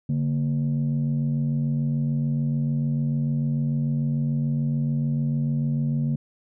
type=tone pair together; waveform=sine; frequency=144.5 / 231.3 Hz; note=D3 / A#3; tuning=-28 / -13 cents; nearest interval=minor sixth; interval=815 cents; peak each=-21 / -25 dBFS; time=0.09-6.16 s; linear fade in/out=5 ms; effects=tanh soft clip ceiling -17 dBFS